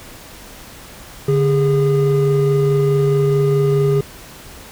triangle tone pair together, 144.2 / 407.9 Hz, D3 / G#4, -31 / -31 cents, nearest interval octave + tritone, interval 1800 cents, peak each -13 dBFS, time 1.28-4.01 s, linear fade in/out 5 ms, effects pink hiss -38 dBFS RMS until 4.71 s

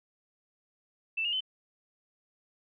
sine tone with pitch steps, 2655 / 2846 / 3050 Hz, E7 / F7 / G7, +12 / +32 / -48 cents, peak -28 dBFS, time 1.17-1.407 s, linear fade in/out 10 ms, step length 79 ms, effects none

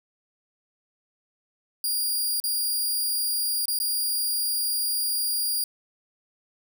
10% pulse tone with dropouts, 4811 Hz, D8, 41 cents sharp, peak -17 dBFS, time 1.84-5.64 s, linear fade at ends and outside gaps 2 ms, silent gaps 2.401-2.439 / 3.656-3.681 / 3.789-3.8 s, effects none

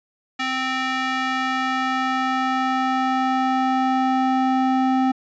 square tone with band-pass filter sweep, 260.8 Hz, C4, 5 cents flat, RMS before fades -21 dBFS, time 0.39-5.12 s, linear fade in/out 10 ms, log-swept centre 2200 to 570 Hz, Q 1.1, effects resampled to 16000 Hz

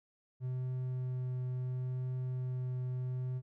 triangle tone with vibrato, 127.2 Hz, C3, 48 cents flat, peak -32 dBFS, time 0.4-3.42 s, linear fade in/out 50 ms, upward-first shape triangle, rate 0.72 Hz, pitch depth 10 cents each way, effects none

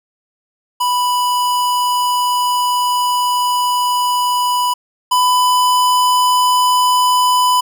square tone pair in turn, 987.8 / 997.5 Hz, B5 / B5, 0 / +17 cents, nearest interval unison, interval 17 cents, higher second, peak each -14 / -11 dBFS, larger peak second, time 0.8-4.74 / 5.11-7.61 s, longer first, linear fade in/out 10 ms, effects none

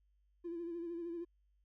triangle tone with vibrato, 340.1 Hz, F4, 46 cents flat, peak -36 dBFS, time 0.44-1.25 s, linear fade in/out 20 ms, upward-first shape sine, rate 13 Hz, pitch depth 46 cents each way, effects tanh soft clip ceiling -37 dBFS + added 50 Hz sine -70 dBFS peak until 1.64 s

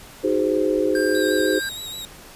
sine chord, Ab dominant seventh, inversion second, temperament just, 311.5 / 373.8 / 415.3 / 519.1 Hz, Eb4 / Gb4 / Ab4 / C5, +2 / +18 / 0 / -14 cents, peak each -23 dBFS, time 0.23-1.6 s, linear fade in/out 20 ms
square tone, 1591 Hz, G6, 25 cents sharp, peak -26 dBFS, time 0.95-1.69 s, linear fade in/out 2 ms
sawtooth tone with vibrato, 3824 Hz, A#7, 43 cents sharp, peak -28 dBFS, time 1.15-2.05 s, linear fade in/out 0 ms, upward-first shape triangle, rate 6.4 Hz, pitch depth 48 cents each way
effects pink hiss -43 dBFS RMS until 2.35 s + resampled to 32000 Hz

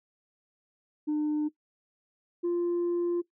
sine tone pair in turn, 301.3 / 347.4 Hz, D4 / F4, +44 / -9 cents, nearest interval major second, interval 247 cents, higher second, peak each -23 dBFS, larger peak neither, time 1.07-1.49 / 2.43-3.22 s, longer second, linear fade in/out 20 ms, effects noise-tail reverb RT60 0.1 s tail -18 dB re dry + tanh soft clip ceiling -24 dBFS

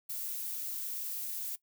violet noise, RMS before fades -38 dBFS, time 0.09-1.56 s, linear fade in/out 10 ms, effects noise-tail reverb RT60 0.1 s tail -18 dB re dry

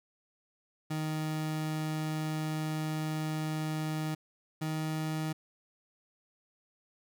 30% pulse tone pair in turn, 155.56 / 156.64 Hz, D#3 / D#3, 0 / +12 cents, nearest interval unison, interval 12 cents, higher second, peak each -29 / -29 dBFS, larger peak neither, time 0.9-4.15 / 4.61-5.33 s, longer first, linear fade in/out 10 ms, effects none

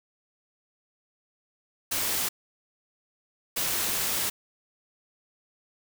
white noise bursts at uneven times, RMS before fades -28 dBFS, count 2, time 1.91-2.29 / 3.56-4.3 s, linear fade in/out 10 ms, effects none

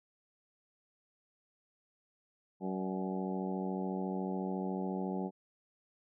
harmonic tone with a mistuned harmonic, 94 Hz, F#2, 28 cents sharp, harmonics 2 / 3 / 4 / 5 / 6 / 7 / 8 / 9, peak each -36 / -42 / -41 / -45 / -48 / -50 / -46 / -46 dBFS, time 2.6-5.31 s, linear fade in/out 50 ms, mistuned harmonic 6, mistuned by +49 cents, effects none

